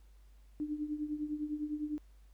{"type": "tone with tremolo", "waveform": "sine", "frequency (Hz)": 299.8, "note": "D4", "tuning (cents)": 36, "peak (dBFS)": -31, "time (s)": [0.6, 1.98], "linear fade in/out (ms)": 0, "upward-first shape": "triangle", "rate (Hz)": 9.9, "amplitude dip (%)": 80, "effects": ["added 50 Hz sine -56 dBFS peak until 2.33 s", "pink hiss -73 dBFS RMS until 2.33 s"]}